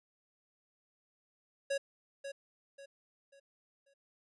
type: tone with echo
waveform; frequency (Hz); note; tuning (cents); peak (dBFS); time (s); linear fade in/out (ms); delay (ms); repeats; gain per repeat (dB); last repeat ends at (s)
square; 554.4; C#5; 0; -32; 1.7-1.78; 10; 540; 4; -9; 3.94
effects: resampled to 24000 Hz